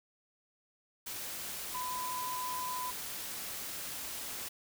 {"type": "tone in noise", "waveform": "sine", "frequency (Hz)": 1003, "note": "B5", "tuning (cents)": 26, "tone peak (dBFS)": -36, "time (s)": [1.74, 2.91], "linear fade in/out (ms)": 10, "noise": "white", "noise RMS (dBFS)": -41, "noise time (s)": [1.06, 4.49], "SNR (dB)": 2, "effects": []}